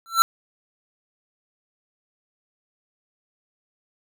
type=tone with exponential growth; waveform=square; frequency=1346 Hz; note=E6; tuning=36 cents sharp; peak=-9 dBFS; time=0.06-0.22 s; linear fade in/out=0 ms; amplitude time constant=33 ms; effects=none